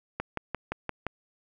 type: click train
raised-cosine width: 0.5 ms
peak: -15 dBFS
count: 6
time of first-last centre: 0.2-1.067 s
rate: 5.77 Hz
effects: none